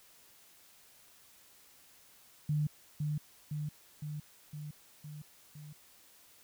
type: tone with echo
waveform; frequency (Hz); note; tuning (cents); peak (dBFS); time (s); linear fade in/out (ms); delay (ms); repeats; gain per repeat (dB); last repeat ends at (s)
sine; 150; D3; +37; -28; 2.49-2.67; 5; 510; 6; -3; 5.73
effects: white hiss -61 dBFS RMS until 6.43 s